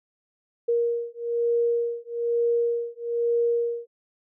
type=beating tone pair; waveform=sine; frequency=470 / 471.1 Hz; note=A#4 / A#4; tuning=+14 / +18 cents; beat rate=1.1 Hz; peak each=-25 dBFS; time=0.68-3.87 s; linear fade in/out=10 ms; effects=none